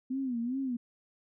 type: tone with vibrato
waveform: sine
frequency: 250.7 Hz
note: B3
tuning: 26 cents sharp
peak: -30 dBFS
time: 0.1-0.77 s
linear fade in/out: 10 ms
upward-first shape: sine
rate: 2.5 Hz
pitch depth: 140 cents each way
effects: none